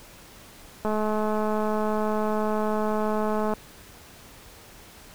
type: click train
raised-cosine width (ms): 1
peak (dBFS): -14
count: 576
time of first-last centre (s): 0.85-3.537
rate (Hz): 214
effects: pink hiss -48 dBFS RMS until 5.14 s